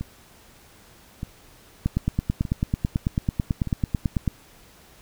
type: two click trains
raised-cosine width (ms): 5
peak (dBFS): -17 / -9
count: 4 / 23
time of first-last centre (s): 0.01-3.673 / 1.86-4.278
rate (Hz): 0.819 / 9.1
effects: pink hiss -52 dBFS RMS until 5.01 s